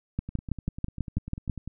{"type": "two click trains", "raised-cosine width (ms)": 5, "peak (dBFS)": [-24, -15], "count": [15, 9], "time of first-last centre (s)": [[0.29, 1.676], [0.19, 1.497]], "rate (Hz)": [10.1, 6.12], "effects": []}